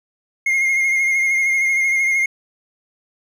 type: tone with vibrato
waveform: triangle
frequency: 2136 Hz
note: C7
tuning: 35 cents sharp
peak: -13 dBFS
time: 0.46-2.26 s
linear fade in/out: 5 ms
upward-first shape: sine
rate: 13 Hz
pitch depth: 30 cents each way
effects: none